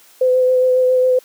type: tone with vibrato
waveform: sine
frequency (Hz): 509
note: C5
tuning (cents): -48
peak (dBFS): -10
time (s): 0.21-1.19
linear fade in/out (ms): 5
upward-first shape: sine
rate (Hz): 7.3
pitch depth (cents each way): 15
effects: white hiss -48 dBFS RMS until 1.24 s + high-pass 300 Hz 12 dB/octave